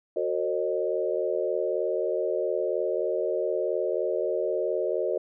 sine tone cluster, 368.8 / 452.8 / 536 / 615 Hz, F#4 / A4 / C5 / D#5, -6 / +50 / +42 / -20 cents, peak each -30 dBFS, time 0.16-5.18 s, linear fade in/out 5 ms, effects none

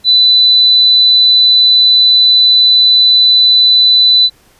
sine tone, 3993 Hz, B7, 18 cents sharp, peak -4 dBFS, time 0.04-4.3 s, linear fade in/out 50 ms, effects pink hiss -48 dBFS RMS until 4.59 s + resampled to 32000 Hz

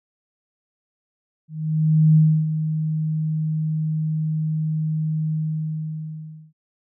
sine tone with ADSR envelope, 156.3 Hz, D#3, 8 cents sharp, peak -10 dBFS, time 1.48-6.53 s, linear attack 680 ms, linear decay 300 ms, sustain -10 dB, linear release 1200 ms, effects none

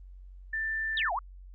sine tone, 1775 Hz, A6, 15 cents sharp, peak -29 dBFS, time 0.53-1.09 s, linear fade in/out 5 ms
sine exponential two-way sweep, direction down then up, 3951 to 656 to 1225 Hz, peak -28 dBFS, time 0.97-1.19 s, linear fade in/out 2 ms, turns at 1.13 s
effects added 46 Hz sine -45 dBFS peak until 1.54 s + Opus 32 kbps

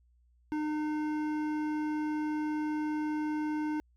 sine tone with hard clipping, 304.2 Hz, D#4, 39 cents flat, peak -32 dBFS, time 0.52-3.8 s, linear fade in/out 0 ms, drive 12 dB, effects added 60 Hz sine -63 dBFS peak until 3.96 s

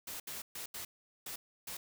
white noise bursts at uneven times, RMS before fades -43 dBFS, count 6, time 0.07-0.2 / 0.27-0.42 / 0.55-0.66 / 0.74-0.85 / 1.26-1.36 / 1.67-1.77 s, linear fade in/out 5 ms, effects none

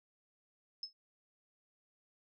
sine tone with exponential decay, 5200 Hz, E8, 24 cents flat, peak -35 dBFS, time 0.83-0.93 s, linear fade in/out 2 ms, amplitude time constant 21 ms, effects none

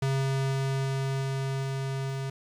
square tone with level ramp, 135.1 Hz, C#3, 44 cents flat, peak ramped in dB -25 to -31 dBFS, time 0.02-2.3 s, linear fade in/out 5 ms, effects low-pass 9000 Hz 12 dB/octave + 9-bit

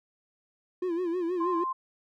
triangle tone with vibrato, 349.2 Hz, F4, in tune, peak -25 dBFS, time 0.82-1.64 s, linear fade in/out 5 ms, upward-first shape sine, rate 6.3 Hz, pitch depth 100 cents each way
sine tone, 1046.5 Hz, C6, in tune, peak -28 dBFS, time 1.4-1.73 s, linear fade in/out 10 ms
effects none

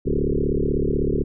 sine tone with frequency modulation, 206.3 Hz, G#3, 11 cents flat, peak -18 dBFS, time 0.05-1.24 s, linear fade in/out 20 ms, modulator 36.1 Hz, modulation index 6.4, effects none

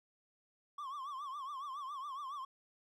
triangle tone with vibrato, 1111 Hz, C#6, 4 cents sharp, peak -39 dBFS, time 0.78-2.45 s, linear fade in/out 5 ms, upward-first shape triangle, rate 7.2 Hz, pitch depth 150 cents each way, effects none

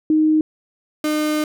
sine / 35% pulse tone pair in turn, 310.7 / 304.3 Hz, D#4 / D#4, -2 / -38 cents, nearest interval unison, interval 36 cents, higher first, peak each -12 / -16 dBFS, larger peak first, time 0.1-0.41 / 1.04-1.44 s, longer second, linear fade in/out 2 ms, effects none

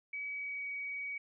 sine tone with pitch glide, 2277 to 2261 Hz, C#7 to C#7, +46 to +34 cents, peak -37 dBFS, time 0.13-1.18 s, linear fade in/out 5 ms, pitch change -12 cents, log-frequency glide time 0.29-0.65 s, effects none

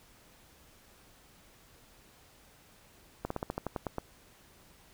slowing click train, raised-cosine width 1 ms, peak -19 dBFS, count 10, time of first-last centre 3.25-3.983 s, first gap 54 ms, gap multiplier 1.1, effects pink hiss -60 dBFS RMS until 4.93 s

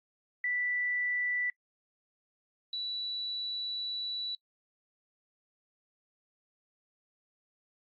sine tone pair in turn, 1972 / 3944 Hz, B6 / B7, -3 / -3 cents, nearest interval octave, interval 1200 cents, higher second, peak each -29 / -33 dBFS, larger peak first, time 0.44-1.5 / 2.73-4.35 s, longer second, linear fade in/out 2 ms, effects noise-tail reverb RT60 0.1 s tail -24 dB re dry + AAC 64 kbps

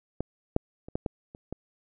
clicks, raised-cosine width 2 ms, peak -16 / -9 / -28 / -15 / -15 / -30 / -21 dBFS, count 7, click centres 0.206 / 0.564 / 0.885 / 0.955 / 1.062 / 1.349 / 1.526 s, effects none

